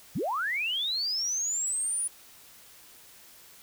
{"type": "linear sweep", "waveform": "sine", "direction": "up", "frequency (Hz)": [98, 9850], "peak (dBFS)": -27, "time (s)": [0.15, 2.08], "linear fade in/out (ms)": 10, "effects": ["white hiss -53 dBFS RMS until 3.62 s"]}